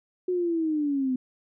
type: linear sweep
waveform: sine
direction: down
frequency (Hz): 367.7 to 251.3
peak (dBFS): -23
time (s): 0.28-1.16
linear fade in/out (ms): 5
effects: none

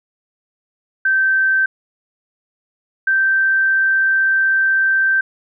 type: tone pair in turn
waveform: sine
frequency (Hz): 1553 / 1561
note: G6 / G6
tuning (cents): -17 / -8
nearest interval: unison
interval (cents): 9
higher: second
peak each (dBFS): -12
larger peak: neither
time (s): 1.05-1.66 / 3.07-5.21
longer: second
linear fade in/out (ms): 5
effects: none

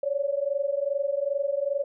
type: tone pair together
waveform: sine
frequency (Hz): 551.5 / 574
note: C#5 / D5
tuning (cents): -9 / -40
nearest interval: minor second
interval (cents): 69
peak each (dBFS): -27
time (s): 0.03-1.84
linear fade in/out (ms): 5
effects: none

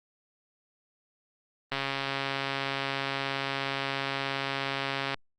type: click train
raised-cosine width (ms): 0.3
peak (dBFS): -14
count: 470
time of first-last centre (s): 1.72-5.143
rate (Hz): 137
effects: Opus 24 kbps

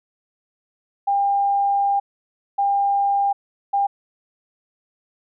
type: tone bursts at uneven times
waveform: sine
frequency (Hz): 800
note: G5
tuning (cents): +35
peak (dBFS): -16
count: 3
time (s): 1.07-2 / 2.58-3.33 / 3.73-3.87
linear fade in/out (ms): 10
effects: none

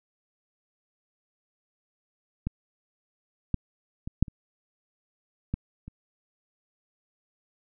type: clicks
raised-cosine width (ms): 5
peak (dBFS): -16 / -12 / -22 / -6 / -28 / -15 / -28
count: 7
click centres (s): 2.47 / 3.543 / 4.075 / 4.226 / 4.282 / 5.54 / 5.88
effects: none

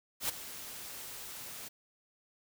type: noise with ADSR envelope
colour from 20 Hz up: white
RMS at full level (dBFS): -31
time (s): 0.2-1.69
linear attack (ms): 90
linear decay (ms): 12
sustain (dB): -14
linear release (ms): 17
effects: none

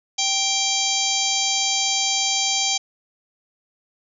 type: harmonic tone with a mistuned harmonic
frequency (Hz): 783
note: G5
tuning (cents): -2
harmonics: 1 / 3 / 4 / 5 / 6 / 7 / 8 / 9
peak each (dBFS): -29 / -29 / -25 / -29 / -27 / -30 / -25 / -28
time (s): 0.18-2.78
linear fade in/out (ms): 10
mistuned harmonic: 4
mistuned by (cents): +37
effects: none

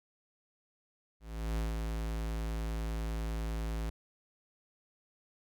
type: tone with ADSR envelope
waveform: square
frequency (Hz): 55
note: A1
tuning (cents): 0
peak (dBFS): -31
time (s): 1.2-3.9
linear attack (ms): 370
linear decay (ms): 160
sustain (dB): -3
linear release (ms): 6
effects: none

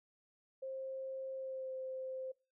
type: tone with pitch glide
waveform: sine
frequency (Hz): 530 to 521.8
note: C5 to C5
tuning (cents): +22 to -5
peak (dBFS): -40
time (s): 0.62-2.32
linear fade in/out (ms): 10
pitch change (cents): -27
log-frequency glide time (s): 1.35-1.73
effects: noise-tail reverb RT60 0.3 s tail -23 dB re dry

